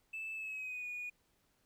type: tone with pitch glide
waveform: triangle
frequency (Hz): 2631 to 2455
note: E7 to D#7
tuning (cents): -4 to -24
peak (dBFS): -37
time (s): 0.13-1.1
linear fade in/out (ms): 10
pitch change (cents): -120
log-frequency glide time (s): 0.34-0.87
effects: tanh soft clip ceiling -36 dBFS + pink hiss -75 dBFS RMS until 1.65 s